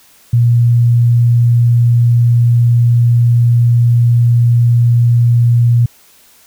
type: tone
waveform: sine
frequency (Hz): 119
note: A#2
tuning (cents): +36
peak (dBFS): -6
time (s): 0.33-5.86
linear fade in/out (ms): 5
effects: white hiss -46 dBFS RMS until 6.46 s